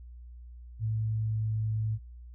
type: tone with pitch glide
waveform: sine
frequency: 110 to 109.3 Hz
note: A2 to A2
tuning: 0 to -11 cents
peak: -27 dBFS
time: 0.79-1.99 s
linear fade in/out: 50 ms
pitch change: -11 cents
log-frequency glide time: 0.94-1.5 s
effects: added 60 Hz sine -44 dBFS peak until 2.34 s